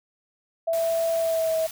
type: tone with pitch glide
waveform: sine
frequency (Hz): 661 to 644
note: E5 to E5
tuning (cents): +5 to -41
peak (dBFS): -21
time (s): 0.67-1.67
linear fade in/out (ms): 10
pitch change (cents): -46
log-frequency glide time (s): 1.18-1.55
type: band-stop noise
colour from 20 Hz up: white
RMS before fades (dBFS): -38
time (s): 0.73-1.71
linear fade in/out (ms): 2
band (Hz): 230 to 700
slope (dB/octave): 96
effects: none